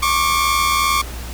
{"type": "tone pair together", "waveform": "sawtooth", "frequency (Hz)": [1092.2, 1174.7], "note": ["C#6", "D6"], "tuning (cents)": [-26, 0], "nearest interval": "minor second", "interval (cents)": 126, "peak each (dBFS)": -14, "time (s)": [0.02, 1.02], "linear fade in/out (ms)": 10, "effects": ["added 60 Hz sine -29 dBFS peak until 1.33 s", "pink hiss -34 dBFS RMS until 1.33 s"]}